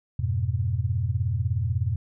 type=chord; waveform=sine; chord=F diminished; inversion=none; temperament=equal; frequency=87.31 / 103.83 / 123.47 Hz; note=F2 / Ab2 / Cb3; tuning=0 / 0 / 0 cents; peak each=-27 dBFS; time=0.19-1.96 s; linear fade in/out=5 ms; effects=none